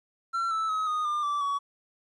triangle tone with pitch steps, 1356 / 1315.1 / 1275.5 / 1237 / 1199.7 / 1163.5 / 1128.5 Hz, E6 / E6 / D#6 / D#6 / D6 / D6 / C#6, +49 / -4 / +43 / -10 / +37 / -17 / +31 cents, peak -24 dBFS, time 0.33-1.59 s, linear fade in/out 20 ms, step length 180 ms, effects resampled to 24000 Hz + 11-bit

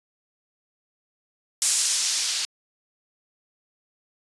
violet noise with low-pass filter sweep, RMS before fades -24 dBFS, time 1.62-2.45 s, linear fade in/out 0 ms, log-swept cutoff 7800 to 4400 Hz, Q 1.3, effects resampled to 24000 Hz

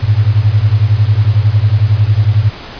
sine beating tone pair, 99.8 / 110.8 Hz, G2 / A2, +32 / +13 cents, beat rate 11 Hz, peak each -10 dBFS, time 0.02-2.5 s, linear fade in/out 20 ms, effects pink hiss -29 dBFS RMS until 2.79 s + resampled to 11025 Hz

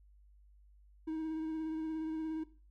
triangle tone with vibrato, 316.8 Hz, D#4, 31 cents sharp, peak -33 dBFS, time 1.07-2.44 s, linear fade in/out 10 ms, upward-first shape sine, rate 17 Hz, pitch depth 21 cents each way, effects noise-tail reverb RT60 0.4 s tail -17 dB re dry + added 50 Hz sine -59 dBFS peak until 2.7 s

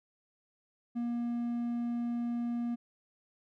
triangle tone, 237.6 Hz, A#3, 33 cents sharp, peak -29 dBFS, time 0.95-2.76 s, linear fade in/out 20 ms, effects none

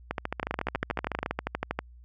two click trains, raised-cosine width 0.5 ms, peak -14 / -13 dBFS, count 17 / 18, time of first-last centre 0.11-1.261 / 0.43-1.79 s, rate 13.9 / 12.5 Hz, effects added 60 Hz sine -48 dBFS peak until 2.04 s

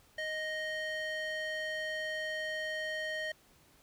square tone with band-pass filter, 622.3 Hz, D#5, in tune, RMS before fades -37 dBFS, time 0.18-3.32 s, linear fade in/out 5 ms, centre 2000 Hz, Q 1.4, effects pink hiss -64 dBFS RMS until 3.82 s

